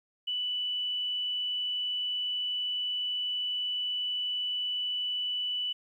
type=tone with frequency modulation; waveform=sine; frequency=2972 Hz; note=F#7; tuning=7 cents sharp; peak=-29 dBFS; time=0.27-5.73 s; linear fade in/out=10 ms; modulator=50.8 Hz; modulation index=0.23; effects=11-bit